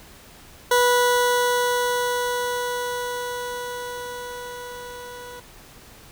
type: tone with level ramp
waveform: 20% pulse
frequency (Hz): 490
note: B4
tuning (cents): -14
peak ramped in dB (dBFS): -10 to -32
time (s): 0.71-5.4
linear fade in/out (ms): 5
effects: pink hiss -47 dBFS RMS until 6.11 s